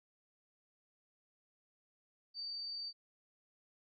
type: tone with amplitude modulation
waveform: sine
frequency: 4612 Hz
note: D8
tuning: 32 cents flat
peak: -39 dBFS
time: 2.34-2.93 s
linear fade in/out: 50 ms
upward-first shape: sine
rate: 39.8 Hz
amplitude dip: 25%
effects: none